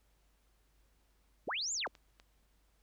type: linear two-way sweep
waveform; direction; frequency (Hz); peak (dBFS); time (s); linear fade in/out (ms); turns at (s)
sine; up then down; 97.1 to 7459 to 97.1; -34; 1.47-1.88; 10; 1.73
type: clicks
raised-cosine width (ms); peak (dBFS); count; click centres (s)
0.2; -38; 3; 1.869 / 1.952 / 2.199
effects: added 50 Hz sine -69 dBFS peak until 2.82 s + pink hiss -75 dBFS RMS until 2.82 s